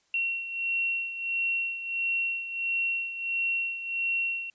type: beating tone pair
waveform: sine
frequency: 2730 / 2731.5 Hz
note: F7 / F7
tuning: -40 / -39 cents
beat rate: 1.5 Hz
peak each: -28 / -34 dBFS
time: 0.14-4.5 s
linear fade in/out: 2 ms
effects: white hiss -69 dBFS RMS until 4.54 s + resampled to 16000 Hz